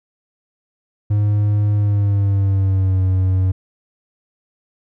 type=tone with pitch glide; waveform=triangle; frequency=103.83 to 93.58 Hz; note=G#2 to F#2; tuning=0 to +20 cents; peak=-11 dBFS; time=1.1-3.52 s; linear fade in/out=10 ms; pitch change=-180 cents; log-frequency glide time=1.74-3.02 s; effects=none